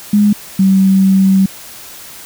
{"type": "tone pair in turn", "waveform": "sine", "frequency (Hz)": [207, 192.03], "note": ["G#3", "G3"], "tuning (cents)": [-5, -35], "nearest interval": "minor second", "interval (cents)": 130, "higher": "first", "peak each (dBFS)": -6, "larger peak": "neither", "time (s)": [[0.13, 0.33], [0.59, 1.46]], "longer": "second", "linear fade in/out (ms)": 5, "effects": ["white hiss -33 dBFS RMS until 2.25 s"]}